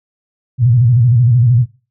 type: tone with vibrato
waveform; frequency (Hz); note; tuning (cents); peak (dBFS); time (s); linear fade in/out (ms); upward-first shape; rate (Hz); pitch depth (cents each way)
sine; 120.5; B2; -42; -7; 0.58-1.66; 50; square; 13; 110
effects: noise-tail reverb RT60 0.3 s tail -18 dB re dry